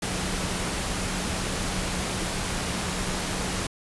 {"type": "tone in noise", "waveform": "sine", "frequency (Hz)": 183.3, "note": "F#3", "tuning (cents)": -16, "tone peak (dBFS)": -36, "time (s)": [0.02, 3.67], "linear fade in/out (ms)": 5, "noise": "pink", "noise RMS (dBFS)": -29, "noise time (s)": [0.02, 3.67], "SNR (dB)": -10, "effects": ["resampled to 24000 Hz"]}